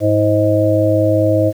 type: harmonic tone with a mistuned harmonic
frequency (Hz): 105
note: G#2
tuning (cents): +19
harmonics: 1 / 3 / 5 / 6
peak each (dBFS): -16 / -16 / -16 / -16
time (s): 0-1.53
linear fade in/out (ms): 50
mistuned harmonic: 3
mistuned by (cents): +25
effects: 7-bit